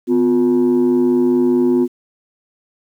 sine tone pair together, 251.8 / 356.5 Hz, B3 / F4, +34 / +36 cents, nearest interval tritone, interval 602 cents, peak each -12 dBFS, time 0.07-1.88 s, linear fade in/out 50 ms, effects tanh soft clip ceiling -8 dBFS + 8-bit

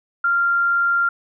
sine tone, 1389 Hz, F6, 10 cents flat, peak -15 dBFS, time 0.24-1.09 s, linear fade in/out 5 ms, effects none

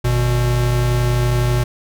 square tone pair together, 51.2 / 121.7 Hz, G#1 / B2, -24 / -25 cents, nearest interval octave + minor third, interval 1499 cents, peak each -21 / -16 dBFS, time 0.04-1.64 s, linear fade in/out 10 ms, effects none

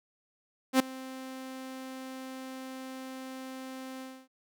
sawtooth tone with ADSR envelope, 261.6 Hz, C4, in tune, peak -14 dBFS, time 0.73-4.28 s, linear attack 68 ms, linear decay 6 ms, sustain -22 dB, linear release 270 ms, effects none

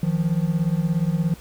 triangle beating tone pair, 158.2 / 175.2 Hz, D#3 / F3, +29 / +6 cents, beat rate 17 Hz, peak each -20 dBFS, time 0.03-1.34 s, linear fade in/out 2 ms, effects added 60 Hz sine -45 dBFS peak until 1.4 s + pink hiss -47 dBFS RMS until 1.4 s

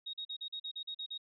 sine tone bursts, 3760 Hz, A#7, 14 cents sharp, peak -38 dBFS, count 10, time 0.06-1.179 s, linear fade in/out 10 ms, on 75 ms, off 41 ms, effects none

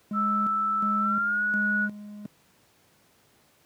triangle tone with tremolo, 207.7 Hz, G#3, in tune, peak -26 dBFS, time 0.11-2.26 s, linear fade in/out 2 ms, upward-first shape square, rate 1.4 Hz, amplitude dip 70%
sine tone with pitch glide, 1318.5 to 1463 Hz, E6 to F#6, 0 to -20 cents, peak -23 dBFS, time 0.13-1.89 s, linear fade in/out 50 ms, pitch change +180 cents, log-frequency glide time 0.99-1.44 s
effects pink hiss -62 dBFS RMS until 3.65 s + high-pass 100 Hz 12 dB/octave

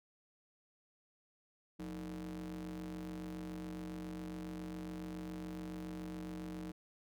square ring-modulated tone, 67.4 Hz, C#2, 48 cents flat, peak -40 dBFS, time 1.79-6.72 s, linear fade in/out 10 ms, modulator 246 Hz, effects none

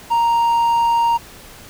triangle tone, 932.3 Hz, A#5, in tune, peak -11 dBFS, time 0.1-1.18 s, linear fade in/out 20 ms, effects pink hiss -40 dBFS RMS until 1.69 s

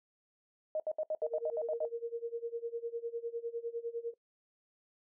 sine tone bursts, 622.3 Hz, D#5, in tune, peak -31 dBFS, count 10, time 0.75-1.852 s, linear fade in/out 2 ms, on 49 ms, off 68 ms
sine tone with tremolo, 466.2 Hz, A#4, in tune, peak -32 dBFS, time 1.22-4.14 s, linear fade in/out 5 ms, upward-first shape sine, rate 9.9 Hz, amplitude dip 90%
effects noise-tail reverb RT60 0.1 s tail -19 dB re dry

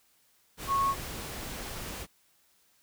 sine tone in noise, 1100 Hz, C#6, 14 cents flat, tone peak -24 dBFS, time 0.67-0.95 s, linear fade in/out 50 ms, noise pink, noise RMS -39 dBFS, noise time 0.57-2.07 s, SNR +12 dB, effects white hiss -67 dBFS RMS until 2.82 s

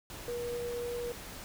sine tone in noise, 480 Hz, B4, 49 cents flat, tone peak -34 dBFS, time 0.28-1.12 s, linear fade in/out 0 ms, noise pink, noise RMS -45 dBFS, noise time 0.1-1.44 s, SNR +8 dB, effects none

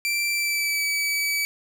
sawtooth tone with pitch glide, 2347 to 2291 Hz, D7 to D7, -2 to -44 cents, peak -19 dBFS, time 0.05-1.45 s, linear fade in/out 0 ms, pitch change -42 cents, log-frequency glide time 0.32-0.85 s, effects none

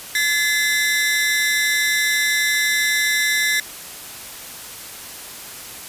sawtooth ring-modulated tone, 1886 Hz, A#6, 20 cents sharp, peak -10 dBFS, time 0.15-3.6 s, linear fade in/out 2 ms, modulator 166 Hz, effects white hiss -35 dBFS RMS until 5.88 s + resampled to 32000 Hz

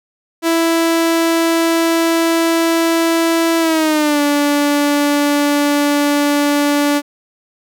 sawtooth tone with pitch glide, 330.9 to 289.7 Hz, E4 to D4, +7 to -24 cents, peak -8 dBFS, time 0.42-7.02 s, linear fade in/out 50 ms, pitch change -231 cents, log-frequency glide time 3.59-4.21 s, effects none

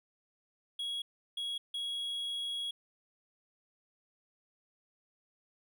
triangle tone bursts at uneven times, 3322 Hz, G#7, in tune, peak -33 dBFS, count 3, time 0.79-1.02 / 1.37-1.58 / 1.74-2.71 s, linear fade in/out 5 ms, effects none

